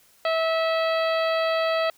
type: harmonic tone with a mistuned harmonic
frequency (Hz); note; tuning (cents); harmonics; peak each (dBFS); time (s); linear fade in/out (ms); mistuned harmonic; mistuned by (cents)
650; E5; -24; 1 / 2 / 3 / 4 / 5 / 6 / 7; -22 / -28 / -32 / -34 / -36 / -38 / -39; 0.25-1.9; 2; 6; +21
effects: white hiss -58 dBFS RMS until 1.97 s